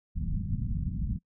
pink low-pass noise, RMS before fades -31 dBFS, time 0.15-1.19 s, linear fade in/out 20 ms, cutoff 220 Hz, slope 48 dB/octave, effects noise-tail reverb RT60 0.1 s tail -23 dB re dry

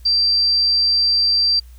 sine tone, 4699 Hz, D8, in tune, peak -13 dBFS, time 0.05-1.6 s, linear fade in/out 10 ms, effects added 60 Hz sine -38 dBFS peak until 1.78 s + white hiss -55 dBFS RMS until 1.78 s

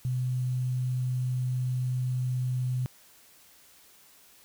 sine tone with quantisation, 126.6 Hz, B2, 43 cents sharp, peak -26 dBFS, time 0.05-2.86 s, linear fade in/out 0 ms, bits 9, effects white hiss -57 dBFS RMS until 4.44 s

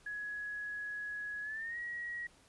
sine tone with pitch glide, 1678 to 1905.4 Hz, G#6 to A#6, +17 to +37 cents, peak -38 dBFS, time 0.06-2.27 s, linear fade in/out 5 ms, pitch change +220 cents, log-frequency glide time 1.42-1.78 s, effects pink hiss -64 dBFS RMS until 2.48 s + resampled to 24000 Hz

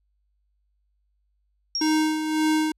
sine tone with exponential decay, 5580 Hz, F8, 2 cents flat, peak -22 dBFS, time 1.75-2.31 s, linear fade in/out 1 ms, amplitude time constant 120 ms
square tone with tremolo, 311.1 Hz, D#4, in tune, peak -19 dBFS, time 1.81-2.72 s, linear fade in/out 5 ms, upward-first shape sine, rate 1.8 Hz, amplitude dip 55%
effects added 50 Hz sine -67 dBFS peak until 2.77 s + low-pass 11000 Hz 12 dB/octave

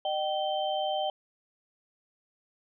sine tone cluster, 610 / 771 / 3114 Hz, D#5 / G5 / G7, -34 / -29 / -12 cents, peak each -31 / -30 / -36 dBFS, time 0.05-1.1 s, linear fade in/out 2 ms, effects none

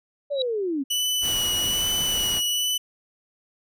sine linear sweep, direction down, 587.3 to 258.2 Hz, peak -23 dBFS, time 0.3-0.84 s, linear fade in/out 20 ms
sine tone with exponential growth, 3886 Hz, B7, 29 cents flat, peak -20 dBFS, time 0.31-0.42 s, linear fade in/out 2 ms, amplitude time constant 22 ms
sawtooth tone with vibrato, 2960 Hz, F#7, in tune, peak -19 dBFS, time 0.9-2.78 s, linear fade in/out 10 ms, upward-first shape sine, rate 1.2 Hz, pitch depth 20 cents each way
pink noise, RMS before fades -34 dBFS, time 1.21-2.42 s, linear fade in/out 50 ms
effects none

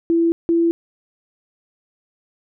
sine tone pair in turn, 334.3 / 335.8 Hz, E4 / E4, +24 / +32 cents, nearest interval unison, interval 8 cents, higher second, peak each -13 dBFS, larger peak neither, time 0.1-0.32 / 0.49-0.71 s, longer neither, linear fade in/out 0 ms, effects none

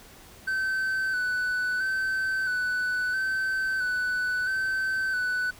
triangle tone with vibrato, 1516 Hz, F#6, 42 cents sharp, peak -23 dBFS, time 0.47-5.51 s, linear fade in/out 10 ms, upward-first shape square, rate 0.75 Hz, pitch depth 27 cents each way, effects pink hiss -50 dBFS RMS until 5.59 s

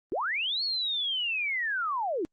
sine linear two-way sweep, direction up then down, 293.7 to 4417 to 293.7 Hz, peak -27 dBFS, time 0.12-2.25 s, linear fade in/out 0 ms, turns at 0.63 s, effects Opus 32 kbps

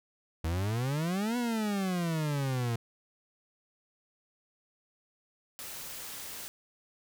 40% pulse exponential two-way sweep, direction up then down, 77.78 to 247.5 to 114.3 Hz, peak -28 dBFS, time 0.44-2.76 s, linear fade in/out 5 ms, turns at 1.37 s
white noise, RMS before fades -42 dBFS, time 5.59-6.48 s, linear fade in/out 0 ms
effects none

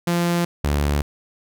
sawtooth tone pair in turn, 172.6 / 72.57 Hz, F3 / D2, -20 / -20 cents, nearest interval octave + minor third, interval 1500 cents, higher first, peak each -14 dBFS, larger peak neither, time 0.07-0.45 / 0.64-1.02 s, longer neither, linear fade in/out 5 ms, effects none

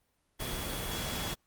sine tone in noise, 3359 Hz, G#7, 19 cents sharp, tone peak -43 dBFS, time 0.39-1.35 s, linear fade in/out 20 ms, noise pink, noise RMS -36 dBFS, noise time 0.39-1.35 s, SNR -10 dB, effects pink hiss -75 dBFS RMS until 1.46 s + Opus 32 kbps

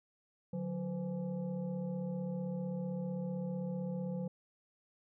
sine tone with frequency modulation, 182.3 Hz, F#3, 25 cents flat, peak -35 dBFS, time 0.53-4.28 s, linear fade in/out 5 ms, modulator 329 Hz, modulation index 0.85, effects none

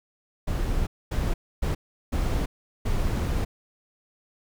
brown noise bursts at uneven times, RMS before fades -25 dBFS, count 5, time 0.47-0.87 / 1.11-1.34 / 1.62-1.75 / 2.12-2.46 / 2.85-3.45 s, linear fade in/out 10 ms, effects none

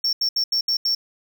triangle tone bursts at uneven times, 5460 Hz, F8, 40 cents flat, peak -17 dBFS, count 6, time 0.04-0.13 / 0.21-0.29 / 0.36-0.44 / 0.52-0.61 / 0.68-0.77 / 0.85-0.95 s, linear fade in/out 5 ms, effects 8-bit

